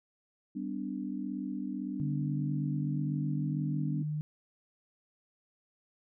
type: chord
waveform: sine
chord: G major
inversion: none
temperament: equal with one note detuned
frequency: 196 / 252 / 293.7 Hz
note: G3 / B3 / D4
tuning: 0 / +35 / 0 cents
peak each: -38 dBFS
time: 0.55-4.03 s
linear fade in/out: 10 ms
type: tone with pitch glide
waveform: sine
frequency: 146.1 to 151.34 Hz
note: D3 to D#3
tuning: -9 to -48 cents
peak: -31 dBFS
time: 2-4.21 s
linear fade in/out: 0 ms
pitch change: +61 cents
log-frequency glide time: 2.28-3.96 s
effects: none